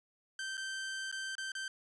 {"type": "tone with dropouts", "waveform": "sawtooth", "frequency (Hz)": 1557, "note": "G6", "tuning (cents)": -12, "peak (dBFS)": -34, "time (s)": [0.39, 1.68], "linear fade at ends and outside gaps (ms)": 2, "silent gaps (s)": [[0.571, 0.577], [1.115, 1.125], [1.353, 1.381], [1.519, 1.551]], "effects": ["resampled to 22050 Hz"]}